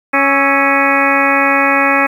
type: harmonic tone with a mistuned harmonic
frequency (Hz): 277.2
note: C#4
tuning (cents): 0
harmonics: 1 / 2 / 3 / 4 / 5 / 6 / 7 / 8 / 9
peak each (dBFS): -18 / -18 / -18 / -18 / -18 / -18 / -18 / -18 / -18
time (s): 0.13-2.07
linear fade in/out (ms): 10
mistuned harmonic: 5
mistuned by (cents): -80
effects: 7-bit